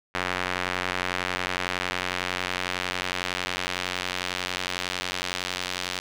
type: tone with band-pass filter sweep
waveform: square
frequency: 45.48 Hz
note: F#1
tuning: 29 cents flat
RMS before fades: -30 dBFS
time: 0.14-6 s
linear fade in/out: 10 ms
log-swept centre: 1900 to 3800 Hz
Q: 1
effects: none